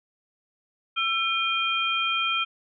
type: tone cluster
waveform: sine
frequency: 1340 / 2444 / 3180 Hz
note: E6 / D#7 / G7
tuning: +28 / -32 / +24 cents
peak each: -27 dBFS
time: 0.96-2.45 s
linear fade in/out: 20 ms
effects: none